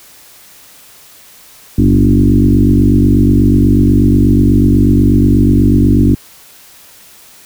sine tone with frequency modulation, 174.61 Hz, F3, in tune, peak -5 dBFS, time 1.78-6.15 s, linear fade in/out 5 ms, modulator 48.2 Hz, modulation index 3, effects white hiss -40 dBFS RMS until 7.45 s

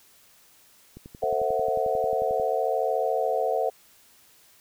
click train, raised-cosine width 3 ms, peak -29 dBFS, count 17, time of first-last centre 0.97-2.399 s, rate 11.2 Hz
sine chord, F# half-diminished seventh, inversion first, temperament equal with one note detuned, 449.5 / 523.3 / 659.3 / 740 Hz, A4 / C5 / E5 / F#5, +37 / 0 / 0 / 0 cents, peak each -28 dBFS, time 1.22-3.7 s, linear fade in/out 10 ms
effects white hiss -57 dBFS RMS until 4.6 s

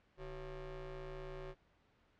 30% pulse ring-modulated tone, 174.61 Hz, F3, in tune, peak -39 dBFS, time 0.17-1.55 s, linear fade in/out 50 ms, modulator 204 Hz, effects pink hiss -72 dBFS RMS until 2.19 s + low-pass 3000 Hz 12 dB/octave

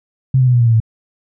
sine tone with pitch steps, 131.7 / 128.1 / 124.6 / 121.19 / 117.87 / 114.65 / 111.52 Hz, C3 / C3 / B2 / B2 / A#2 / A#2 / A2, +12 / -36 / +16 / -32 / +20 / -28 / +24 cents, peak -8 dBFS, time 0.34-0.802 s, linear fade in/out 5 ms, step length 66 ms, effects none

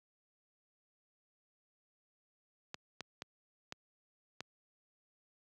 clicks, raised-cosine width 0.2 ms, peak -24 dBFS, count 5, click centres 2.744 / 3.007 / 3.221 / 3.724 / 4.406 s, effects high-pass 100 Hz 12 dB/octave

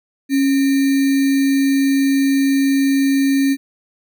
sine tone with sample-and-hold, 273.9 Hz, C#4, 21 cents flat, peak -12 dBFS, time 0.29-3.57 s, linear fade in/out 50 ms, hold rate 2100 Hz, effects none

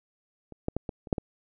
clicks, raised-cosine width 2 ms, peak -30 / -14 / -15 / -19 / -29 / -9 / -17 dBFS, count 7, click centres 0.523 / 0.684 / 0.766 / 0.892 / 1.072 / 1.128 / 1.182 s, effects none

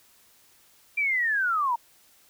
sine linear sweep, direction down, 2379 to 909 Hz, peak -22 dBFS, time 0.97-1.76 s, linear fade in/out 10 ms, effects white hiss -59 dBFS RMS until 2.29 s

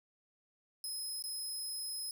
20% pulse tone with dropouts, 5110 Hz, D#8, 45 cents sharp, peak -33 dBFS, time 0.84-2.11 s, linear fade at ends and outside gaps 1 ms, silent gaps 1.224-1.239 s, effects none

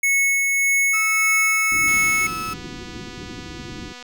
square tone with tremolo, 2200 Hz, C#7, 14 cents flat, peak -16 dBFS, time 0.03-2.27 s, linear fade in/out 5 ms, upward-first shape sine, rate 1.7 Hz, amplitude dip 25%
35% pulse tone, 1300 Hz, E6, 24 cents flat, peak -24 dBFS, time 0.93-2.54 s, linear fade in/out 10 ms
white low-pass noise, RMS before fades -36 dBFS, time 1.71-3.93 s, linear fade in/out 10 ms, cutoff 380 Hz, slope 96 dB/octave
click train, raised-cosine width 0.2 ms, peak -22 dBFS, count 529, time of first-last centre 1.88-4.026 s, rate 246 Hz
effects none

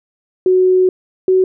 sine tone pair in turn, 370 / 374.1 Hz, F#4 / F#4, 0 / +19 cents, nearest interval unison, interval 19 cents, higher second, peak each -8 dBFS, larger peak neither, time 0.46-0.89 / 1.28-1.44 s, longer first, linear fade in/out 2 ms, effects none

